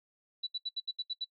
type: tone bursts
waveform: sine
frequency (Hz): 3951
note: B7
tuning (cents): 0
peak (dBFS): -32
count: 8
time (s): 0.43-1.247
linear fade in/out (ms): 10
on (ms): 40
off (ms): 71
effects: noise-tail reverb RT60 0.1 s tail -23 dB re dry + AAC 48 kbps